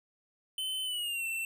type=tone with pitch glide; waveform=square; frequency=3053 to 2689 Hz; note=G7 to E7; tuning=-46 to +34 cents; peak=-33 dBFS; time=0.58-1.45 s; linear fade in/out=2 ms; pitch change=-220 cents; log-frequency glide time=0.84-1.25 s; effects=none